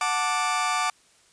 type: chord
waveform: sawtooth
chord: D major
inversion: first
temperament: just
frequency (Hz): 734.2 / 881 / 1174.7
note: F#5 / A5 / D6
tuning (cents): -14 / +2 / 0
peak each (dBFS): -25 / -26 / -21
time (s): 0.01-0.9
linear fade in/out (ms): 2
effects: white hiss -59 dBFS RMS until 1.32 s + resampled to 22050 Hz